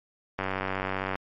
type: click train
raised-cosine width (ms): 0.5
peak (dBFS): -14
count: 74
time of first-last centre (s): 0.39-1.155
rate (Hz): 95.4
effects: MP3 48 kbps